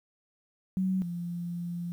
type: tone pair in turn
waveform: sine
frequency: 187.8 / 173 Hz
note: F#3 / F3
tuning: +26 / -16 cents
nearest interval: minor second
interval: 142 cents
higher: first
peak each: -25 / -32 dBFS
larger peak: first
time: 0.77-1.02 / 1.02-1.92 s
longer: second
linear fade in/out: 0 ms
effects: 10-bit